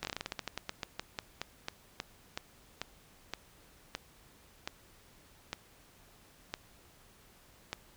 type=slowing click train; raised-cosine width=0.2 ms; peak=-18 dBFS; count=27; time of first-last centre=0.03-7.73 s; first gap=19 ms; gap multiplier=1.18; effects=pink hiss -61 dBFS RMS until 7.96 s